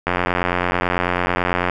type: click train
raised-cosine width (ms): 0.5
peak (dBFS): -3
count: 146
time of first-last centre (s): 0.07-1.697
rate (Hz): 89.1
effects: none